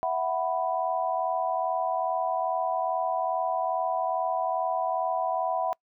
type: chord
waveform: sine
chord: E suspended second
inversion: none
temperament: just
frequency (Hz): 659.3 / 741.7 / 988.9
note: E5 / F#5 / B5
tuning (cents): 0 / +4 / +2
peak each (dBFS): -29 / -28 / -31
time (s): 0.03-5.73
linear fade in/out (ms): 0
effects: noise-tail reverb RT60 0.1 s tail -26 dB re dry